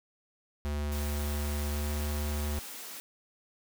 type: tone with pitch glide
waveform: square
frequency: 73.42 to 74.06 Hz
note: D2 to D2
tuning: 0 to +15 cents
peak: -31 dBFS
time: 0.65-2.59 s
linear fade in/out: 0 ms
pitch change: +15 cents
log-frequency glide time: 1.72-1.89 s
type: high-pass noise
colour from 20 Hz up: white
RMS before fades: -43 dBFS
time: 0.92-3 s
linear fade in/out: 0 ms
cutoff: 170 Hz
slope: 48 dB/octave
effects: none